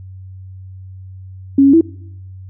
sine tone with pitch steps, 275.3 / 276.8 / 329.1 Hz, C#4 / C#4 / E4, -12 / -2 / -3 cents, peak -5 dBFS, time 1.58-1.811 s, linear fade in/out 5 ms, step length 77 ms, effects noise-tail reverb RT60 0.8 s tail -24 dB re dry + added 94 Hz sine -31 dBFS peak until 2.49 s

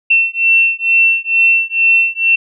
sine beating tone pair, 2698 / 2700.2 Hz, E7 / E7, +40 / +41 cents, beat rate 2.2 Hz, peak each -12 dBFS, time 0.1-2.36 s, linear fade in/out 10 ms, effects none

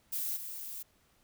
violet noise with level steps, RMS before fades -35 / -42 dBFS, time 0.12-0.83 s, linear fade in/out 10 ms, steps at 0.36 s, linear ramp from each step 10 ms, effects pink hiss -69 dBFS RMS until 1.23 s

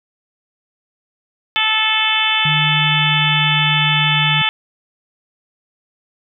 harmonic tone, 436.7 Hz, A4, 13 cents flat, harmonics 2 / 3 / 4 / 5 / 6 / 7 / 8, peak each -23 / -24 / -23 / -22 / -20 / -19 / -20 dBFS, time 1.56-4.49 s, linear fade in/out 0 ms
sine tone with pitch glide, 151.9 to 150.76 Hz, D#3 to D3, -41 to +46 cents, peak -18 dBFS, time 2.45-4.42 s, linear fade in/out 5 ms, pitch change -13 cents, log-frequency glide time 2.83-4.26 s
effects none

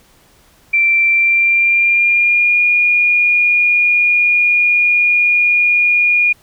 sine tone with pitch glide, 2349 to 2432 Hz, D7 to D#7, 0 to -40 cents, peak -9 dBFS, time 0.73-6.33 s, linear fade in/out 10 ms, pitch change +60 cents, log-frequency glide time 1.1-2.61 s, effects pink hiss -50 dBFS RMS until 6.42 s

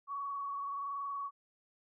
sine tone with frequency modulation, 1121 Hz, C#6, 19 cents sharp, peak -36 dBFS, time 0.07-1.31 s, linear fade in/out 50 ms, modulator 21.2 Hz, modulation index 0.89, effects none

